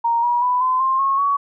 sine tone with pitch steps, 932.3 / 961.8 / 992.3 / 1023.8 / 1056.2 / 1089.7 / 1124.2 Hz, A#5 / B5 / B5 / C6 / C6 / C#6 / C#6, 0 / -46 / +8 / -38 / +16 / -30 / +24 cents, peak -15 dBFS, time 0.04-1.37 s, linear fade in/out 10 ms, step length 190 ms, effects none

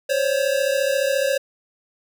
square tone pair together, 529.6 / 564 Hz, C5 / C#5, +21 / +30 cents, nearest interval minor second, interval 109 cents, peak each -22 dBFS, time 0.09-1.38 s, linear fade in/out 10 ms, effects none

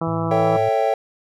harmonic tone, 164.81 Hz, E3, in tune, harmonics 1 / 2 / 3 / 4 / 5 / 6 / 7 / 8, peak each -24 / -27 / -29 / -30 / -31 / -32 / -32 / -33 dBFS, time 0.01-0.57 s, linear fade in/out 5 ms
triangle tone with vibrato, 108.9 Hz, A2, 17 cents flat, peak -26 dBFS, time 0.07-0.69 s, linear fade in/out 5 ms, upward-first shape sine, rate 5.1 Hz, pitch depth 31 cents each way
triangle chord, A dominant seventh, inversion none, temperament equal with one note detuned, 443.8 / 554.4 / 659.3 / 784 Hz, A4 / C#5 / E5 / G5, +15 / 0 / 0 / 0 cents, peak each -21 / -20 / -20 / -19 dBFS, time 0.31-0.94 s, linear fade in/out 2 ms
effects none

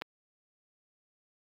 clicks, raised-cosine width 0.3 ms, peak -30 / -19 dBFS, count 2, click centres 0.014 / 0.02 s, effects high-pass 150 Hz 12 dB/octave + 8-bit

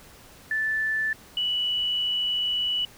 sine tone pair in turn, 1756 / 2953 Hz, A6 / F#7, -4 / -4 cents, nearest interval major sixth, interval 900 cents, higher second, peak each -23 dBFS, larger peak neither, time 0.51-1.13 / 1.37-2.85 s, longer second, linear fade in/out 2 ms, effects pink hiss -50 dBFS RMS until 2.97 s

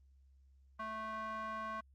square tone with band-pass filter, 219.3 Hz, A3, 6 cents flat, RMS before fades -42 dBFS, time 0.79-1.81 s, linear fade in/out 10 ms, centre 1200 Hz, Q 3.7, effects added 67 Hz sine -62 dBFS peak until 1.94 s + Opus 32 kbps

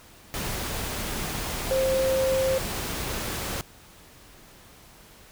sine tone in noise, 528 Hz, C5, 16 cents sharp, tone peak -21 dBFS, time 1.71-2.58 s, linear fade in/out 0 ms, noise pink, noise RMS -31 dBFS, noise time 0.34-3.61 s, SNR +7 dB, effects pink hiss -51 dBFS RMS until 5.31 s

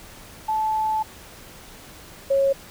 sine tone pair in turn, 870 / 548.1 Hz, A5 / C#5, -20 / -20 cents, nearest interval minor sixth, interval 800 cents, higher first, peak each -20 / -16 dBFS, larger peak second, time 0.48-1.03 / 2.3-2.53 s, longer first, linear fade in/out 10 ms, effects pink hiss -44 dBFS RMS until 2.7 s

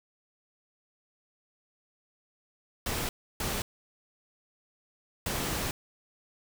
pink noise bursts at uneven times, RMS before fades -32 dBFS, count 3, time 2.86-3.09 / 3.4-3.62 / 5.26-5.71 s, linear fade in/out 2 ms, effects none

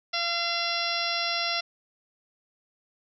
harmonic tone with a mistuned harmonic, 685 Hz, F5, 34 cents flat, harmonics 1 / 2 / 3 / 4 / 5 / 6 / 7 / 8, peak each -34 / -34 / -34 / -34 / -34 / -34 / -34 / -34 dBFS, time 0.13-1.61 s, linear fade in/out 10 ms, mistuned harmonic 7, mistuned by +23 cents, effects none

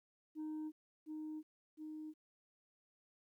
sine tone with echo, 309.4 Hz, D#4, 10 cents flat, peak -38 dBFS, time 0.35-0.72 s, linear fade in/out 50 ms, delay 710 ms, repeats 2, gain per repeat -3 dB, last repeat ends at 2.14 s, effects tanh soft clip ceiling -40 dBFS + 13-bit

